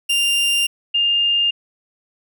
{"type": "tone pair in turn", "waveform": ["40% pulse", "sine"], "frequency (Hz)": [2794, 2812], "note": ["F7", "F7"], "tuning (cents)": [0, 11], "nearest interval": "unison", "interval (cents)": 11, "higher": "second", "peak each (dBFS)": -14, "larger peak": "neither", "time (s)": [[0.09, 0.67], [0.94, 1.51]], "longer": "first", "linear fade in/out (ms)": 10, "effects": []}